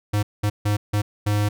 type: tone bursts at uneven times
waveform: square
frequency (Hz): 103.83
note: G#2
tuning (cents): 0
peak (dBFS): -19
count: 5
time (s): 0.13-0.23 / 0.43-0.5 / 0.65-0.77 / 0.93-1.02 / 1.26-1.49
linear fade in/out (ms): 10
effects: none